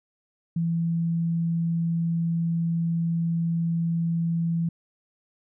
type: tone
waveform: sine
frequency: 167.1 Hz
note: E3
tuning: 24 cents sharp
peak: -22 dBFS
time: 0.56-4.69 s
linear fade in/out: 5 ms
effects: none